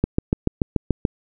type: click train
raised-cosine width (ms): 3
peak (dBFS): -4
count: 8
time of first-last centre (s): 0.04-1.052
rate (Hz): 6.92
effects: none